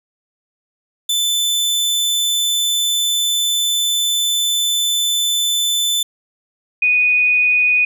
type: tone pair in turn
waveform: sawtooth / sine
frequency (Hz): 3520 / 2478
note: A7 / D#7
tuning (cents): 0 / -8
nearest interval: tritone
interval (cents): 608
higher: first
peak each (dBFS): -12 / -11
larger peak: second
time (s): 1.09-6.03 / 6.82-7.85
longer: first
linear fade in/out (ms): 5
effects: none